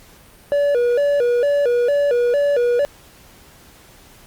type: tone with vibrato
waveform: triangle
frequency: 526 Hz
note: C5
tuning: 9 cents sharp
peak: -12 dBFS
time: 0.52-2.85 s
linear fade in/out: 0 ms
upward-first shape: square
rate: 2.2 Hz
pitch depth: 150 cents each way
effects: pink hiss -47 dBFS RMS until 4.26 s + Opus 48 kbps